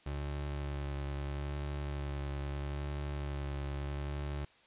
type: tone with vibrato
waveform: 30% pulse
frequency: 71.1 Hz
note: C#2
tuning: 45 cents sharp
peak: -33 dBFS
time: 0.06-4.45 s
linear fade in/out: 5 ms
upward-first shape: sine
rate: 0.77 Hz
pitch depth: 28 cents each way
effects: white hiss -63 dBFS RMS until 4.66 s + resampled to 8000 Hz